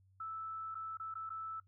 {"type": "tone with dropouts", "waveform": "sine", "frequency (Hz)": 1315, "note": "E6", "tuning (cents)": -5, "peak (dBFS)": -40, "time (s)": [0.2, 1.6], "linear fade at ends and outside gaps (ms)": 5, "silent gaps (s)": [[0.746, 0.752], [0.972, 0.998], [1.141, 1.153], [1.294, 1.302]], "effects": ["noise-tail reverb RT60 0.1 s tail -17 dB re dry", "added 95 Hz sine -65 dBFS peak until 1.67 s"]}